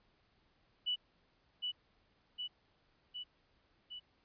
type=tone with echo; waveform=sine; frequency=2960 Hz; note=F#7; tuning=in tune; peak=-32 dBFS; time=0.86-0.96 s; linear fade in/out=20 ms; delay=760 ms; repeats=4; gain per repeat=-3 dB; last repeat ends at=4 s; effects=pink hiss -73 dBFS RMS until 4.24 s + resampled to 11025 Hz

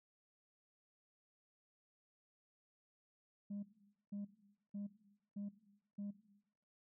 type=tone bursts; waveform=sine; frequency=202.9 Hz; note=G#3; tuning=40 cents flat; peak=-40 dBFS; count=5; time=3.5-6.11 s; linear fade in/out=10 ms; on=130 ms; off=490 ms; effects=noise-tail reverb RT60 1.0 s tail -17 dB re dry + tanh soft clip ceiling -40 dBFS

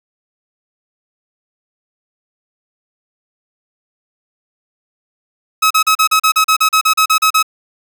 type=tone bursts; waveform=sawtooth; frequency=1281 Hz; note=E6; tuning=50 cents flat; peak=-5 dBFS; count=15; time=5.62-7.428 s; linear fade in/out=10 ms; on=86 ms; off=37 ms; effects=none

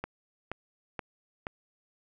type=click train; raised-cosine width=0.5 ms; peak=-19 dBFS; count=4; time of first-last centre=0.04-1.469 s; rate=2.1 Hz; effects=none

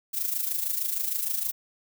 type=noise with amplitude modulation; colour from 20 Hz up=violet; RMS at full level=-26 dBFS; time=0.13-1.52 s; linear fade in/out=20 ms; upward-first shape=sine; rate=26.5 Hz; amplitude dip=65%; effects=none

